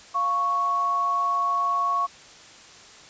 sine tone pair together, 698.5 / 1108.8 Hz, F5 / C#6, 0 / 0 cents, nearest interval minor sixth, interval 800 cents, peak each -32 / -21 dBFS, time 0.14-2.07 s, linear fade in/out 20 ms, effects white hiss -47 dBFS RMS until 3.09 s + resampled to 16000 Hz

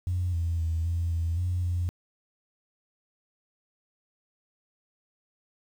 sine tone with pitch steps, 89.6 / 84.1 / 81.7 / 84.9 / 83.3 / 89.4 / 87.8 Hz, F2 / E2 / E2 / F2 / E2 / F2 / F2, +45 / +35 / -15 / -48 / +19 / +41 / +10 cents, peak -24 dBFS, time 0.07-1.89 s, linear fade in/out 0 ms, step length 260 ms, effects tanh soft clip ceiling -20 dBFS + 9-bit

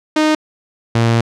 sawtooth tone pair in turn, 308.6 / 115.59 Hz, D#4 / A#2, -14 / -14 cents, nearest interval octave + perfect fourth, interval 1700 cents, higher first, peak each -7 dBFS, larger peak neither, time 0.16-0.35 / 0.95-1.21 s, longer second, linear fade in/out 5 ms, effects low-pass 6000 Hz 12 dB/octave

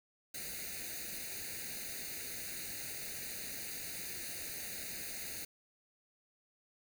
white noise with comb filter, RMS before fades -43 dBFS, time 0.34-5.45 s, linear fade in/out 5 ms, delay 0.46 ms, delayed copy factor +0.95, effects none

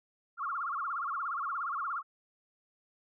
sine tone with vibrato, 1240 Hz, D#6, 6 cents flat, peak -32 dBFS, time 0.37-2.03 s, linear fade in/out 50 ms, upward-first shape sine, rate 17 Hz, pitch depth 230 cents each way, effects none

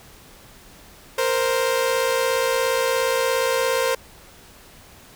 sawtooth tone pair together, 465.9 / 523 Hz, A#4 / C5, -1 / -1 cents, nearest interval major second, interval 200 cents, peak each -19 / -17 dBFS, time 1.18-3.95 s, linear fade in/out 5 ms, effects pink hiss -47 dBFS RMS until 5.15 s

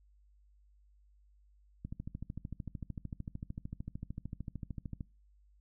click train, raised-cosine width 5 ms, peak -28 dBFS, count 43, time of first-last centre 1.85-5.008 s, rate 13.3 Hz, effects noise-tail reverb RT60 0.3 s tail -22 dB re dry + added 50 Hz sine -62 dBFS peak until 5.6 s

